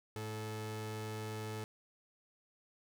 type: tone pair together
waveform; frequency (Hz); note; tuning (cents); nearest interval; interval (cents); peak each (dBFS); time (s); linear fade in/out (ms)
sawtooth; 108.3 / 216.6; A2 / A3; -27 / -27; octave; 1200; -37 / -38; 0.16-1.64; 0
effects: none